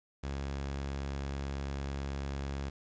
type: tone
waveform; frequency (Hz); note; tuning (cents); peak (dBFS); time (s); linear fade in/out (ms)
sawtooth; 69.1; C#2; -5; -31; 0.23-2.7; 10
effects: resampled to 16000 Hz + 10-bit